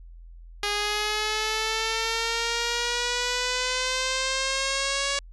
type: exponential sweep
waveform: 5% pulse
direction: up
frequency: 410 to 561 Hz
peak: -13 dBFS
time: 0.63-5.19 s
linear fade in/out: 2 ms
effects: added 42 Hz sine -42 dBFS peak until 5.32 s + resampled to 24000 Hz